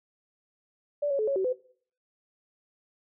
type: tone with pitch steps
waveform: sine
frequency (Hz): 582 / 556 / 431.5 / 552 / 379.9 / 505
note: D5 / C#5 / A4 / C#5 / F#4 / B4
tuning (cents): -16 / +5 / -34 / -7 / +46 / +39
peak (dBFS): -24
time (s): 1.02-1.53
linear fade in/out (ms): 10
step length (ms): 85
effects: noise-tail reverb RT60 0.5 s tail -18 dB re dry